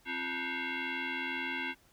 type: tone with frequency modulation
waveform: sine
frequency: 265 Hz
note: C4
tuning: 22 cents sharp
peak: -33 dBFS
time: 0.05-1.75 s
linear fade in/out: 50 ms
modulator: 612 Hz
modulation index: 4.5
effects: pink hiss -65 dBFS RMS until 1.92 s